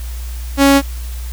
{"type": "tone", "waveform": "sawtooth", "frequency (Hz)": 277.2, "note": "C#4", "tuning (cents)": 0, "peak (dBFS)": -3, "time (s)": [0.57, 0.82], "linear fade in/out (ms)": 50, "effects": ["added 60 Hz sine -22 dBFS peak until 1.32 s", "white hiss -37 dBFS RMS until 1.32 s"]}